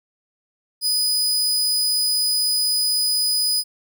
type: tone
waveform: sawtooth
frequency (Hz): 4978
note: D#8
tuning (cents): 0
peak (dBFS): -15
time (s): 0.81-3.64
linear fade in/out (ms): 50
effects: none